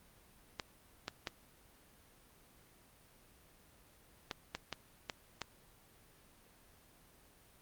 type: clicks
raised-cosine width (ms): 0.2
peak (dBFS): -20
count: 8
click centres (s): 0.598 / 1.081 / 1.272 / 4.312 / 4.55 / 4.727 / 5.098 / 5.417
effects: pink hiss -64 dBFS RMS until 7.61 s + Opus 32 kbps